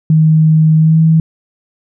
sine tone with pitch glide, 157.4 to 160.8 Hz, D#3 to E3, +20 to -43 cents, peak -5 dBFS, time 0.1-1.2 s, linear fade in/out 2 ms, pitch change +37 cents, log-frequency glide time 0.77-0.99 s, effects none

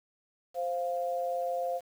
sine tone pair together, 523.3 / 697 Hz, C5 / F5, 0 / -4 cents, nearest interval perfect fourth, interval 496 cents, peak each -32 / -32 dBFS, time 0.54-1.81 s, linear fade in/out 50 ms, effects 9-bit

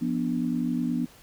sine chord, B diminished, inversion second, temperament equal with one note detuned, 174.61 / 245.2 / 293.7 Hz, F3 / B3 / D4, 0 / -12 / 0 cents, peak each -31 / -26 / -31 dBFS, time 0.01-1.06 s, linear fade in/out 10 ms, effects pink hiss -53 dBFS RMS until 1.22 s

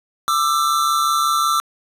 square tone pair together, 1187 / 1332.4 Hz, D6 / E6, +18 / +18 cents, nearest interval major second, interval 200 cents, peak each -19 dBFS, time 0.28-1.6 s, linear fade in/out 0 ms, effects resampled to 32000 Hz + 9-bit

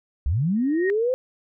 sine linear sweep, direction up, 57.5 to 524 Hz, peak -19 dBFS, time 0.26-1.14 s, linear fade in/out 0 ms
sine tone with exponential growth, 1864.7 Hz, A#6, in tune, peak -23 dBFS, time 0.56-0.9 s, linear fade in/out 0 ms, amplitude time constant 73 ms
effects none

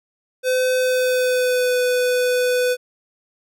square tone with pitch glide, 510 to 498.1 Hz, C5 to B4, -44 to +15 cents, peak -17 dBFS, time 0.43-2.77 s, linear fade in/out 50 ms, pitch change -41 cents, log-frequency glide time 0.79-1.78 s, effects none

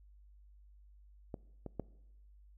clicks, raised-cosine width 2 ms, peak -27 / -29 / -23 dBFS, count 3, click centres 1.342 / 1.663 / 1.797 s, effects noise-tail reverb RT60 0.9 s tail -22 dB re dry + added 50 Hz sine -57 dBFS peak until 2.57 s

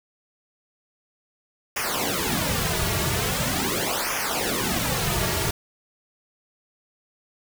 pink noise with flanger, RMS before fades -25 dBFS, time 1.76-5.51 s, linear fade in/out 5 ms, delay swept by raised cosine 0.24 to 3.94 ms, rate 0.42 Hz, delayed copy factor -0.9, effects none

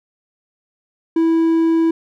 triangle tone, 327.9 Hz, E4, 9 cents flat, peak -10 dBFS, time 1.16-1.91 s, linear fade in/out 5 ms, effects none

